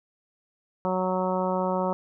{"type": "harmonic tone", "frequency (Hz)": 185, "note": "F#3", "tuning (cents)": 0, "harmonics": [1, 2, 3, 4, 5, 6, 7], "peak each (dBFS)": [-29, -32, -28, -34, -30, -36, -37], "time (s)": [0.85, 1.93], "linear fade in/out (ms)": 0, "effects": []}